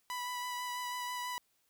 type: tone with vibrato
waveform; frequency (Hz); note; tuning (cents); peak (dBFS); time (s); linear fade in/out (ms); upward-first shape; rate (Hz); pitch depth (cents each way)
sawtooth; 987.8; B5; 0; -33; 0.1-1.38; 0; sine; 6.1; 14
effects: white hiss -75 dBFS RMS until 1.69 s